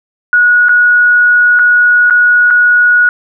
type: tone with dropouts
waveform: sine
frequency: 1457 Hz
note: F#6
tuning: 27 cents flat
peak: -4 dBFS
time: 0.33-3.09 s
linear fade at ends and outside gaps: 1 ms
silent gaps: 0.685-0.692 / 1.59-1.594 / 2.099-2.107 / 2.504-2.508 s
effects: none